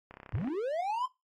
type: click train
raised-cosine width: 0.5 ms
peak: -31 dBFS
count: 13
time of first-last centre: 0.11-0.475 s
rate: 32.9 Hz
type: linear sweep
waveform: triangle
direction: up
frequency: 82.41 to 1046.5 Hz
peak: -28 dBFS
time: 0.34-1.06 s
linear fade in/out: 5 ms
effects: noise-tail reverb RT60 0.2 s tail -17 dB re dry + AAC 32 kbps